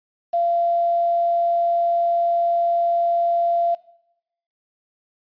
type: tone with quantisation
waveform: sine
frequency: 686 Hz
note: F5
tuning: 31 cents flat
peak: -17 dBFS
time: 0.33-3.75 s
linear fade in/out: 10 ms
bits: 7
effects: noise-tail reverb RT60 0.8 s tail -19 dB re dry + resampled to 11025 Hz